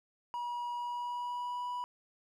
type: tone with pitch glide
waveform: triangle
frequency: 963 to 981.5 Hz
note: B5 to B5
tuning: -44 to -11 cents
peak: -33 dBFS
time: 0.34-1.84 s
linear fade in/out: 0 ms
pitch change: +33 cents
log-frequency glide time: 0.75-1.68 s
effects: none